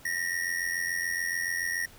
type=ring-modulated tone; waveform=square; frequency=1876 Hz; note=A#6; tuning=11 cents sharp; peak=-26 dBFS; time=0.05-1.86 s; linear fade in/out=5 ms; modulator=43.5 Hz; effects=pink hiss -53 dBFS RMS until 1.98 s